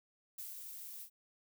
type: noise with ADSR envelope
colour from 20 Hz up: violet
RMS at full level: -45 dBFS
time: 0.38-1.1 s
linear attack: 6 ms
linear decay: 160 ms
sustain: -3 dB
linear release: 77 ms
effects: none